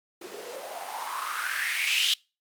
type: noise with band-pass filter sweep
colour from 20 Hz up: blue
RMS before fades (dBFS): -30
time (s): 0.21-2.14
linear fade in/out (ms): 5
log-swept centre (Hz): 350 to 3300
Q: 5.6
effects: noise-tail reverb RT60 0.3 s tail -26 dB re dry + Opus 48 kbps